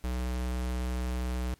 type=tone; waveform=square; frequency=62.2 Hz; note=B1; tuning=13 cents sharp; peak=-30 dBFS; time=0.04-1.54 s; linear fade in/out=0 ms; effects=pink hiss -63 dBFS RMS until 1.59 s + MP3 64 kbps